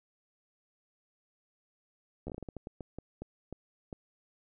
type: slowing click train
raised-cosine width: 2 ms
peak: -27 dBFS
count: 15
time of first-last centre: 2.27-3.928 s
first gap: 12 ms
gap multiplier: 1.31
effects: none